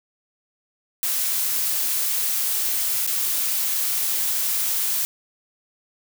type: noise with dropouts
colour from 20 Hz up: blue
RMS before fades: -23 dBFS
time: 1.03-5.05 s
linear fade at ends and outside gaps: 0 ms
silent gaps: 3.065-3.074 s
effects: none